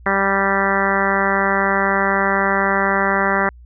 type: harmonic tone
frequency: 196 Hz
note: G3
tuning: in tune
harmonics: 1 / 2 / 3 / 4 / 5 / 6 / 7 / 8 / 9 / 10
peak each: -24 / -24 / -24 / -24 / -24 / -24 / -24 / -24 / -24 / -24 dBFS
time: 0.06-3.49 s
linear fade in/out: 2 ms
effects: added 60 Hz sine -39 dBFS peak until 3.65 s